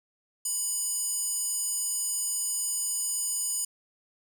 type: tone with high-pass filter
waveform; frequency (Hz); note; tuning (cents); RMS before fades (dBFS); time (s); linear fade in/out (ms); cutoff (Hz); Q
square; 987.8; B5; 0; -30; 0.45-3.65; 5; 7900; 8.6
effects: none